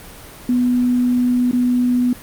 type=tone with dropouts; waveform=sine; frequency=246.9 Hz; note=B3; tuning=in tune; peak=-13 dBFS; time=0.49-2.13 s; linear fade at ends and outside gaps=2 ms; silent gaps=1.512-1.531 s; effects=pink hiss -38 dBFS RMS until 2.22 s + Opus 32 kbps